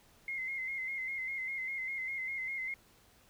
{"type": "tone with vibrato", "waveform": "sine", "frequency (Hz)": 2100, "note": "C7", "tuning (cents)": 6, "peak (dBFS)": -35, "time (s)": [0.28, 2.74], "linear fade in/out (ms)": 2, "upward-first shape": "square", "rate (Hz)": 5, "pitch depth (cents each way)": 38, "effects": ["pink hiss -64 dBFS RMS until 3.29 s"]}